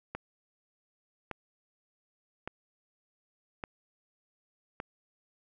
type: click train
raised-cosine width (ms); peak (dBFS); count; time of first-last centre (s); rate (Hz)
0.5; -21; 5; 0.15-4.801; 0.86
effects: none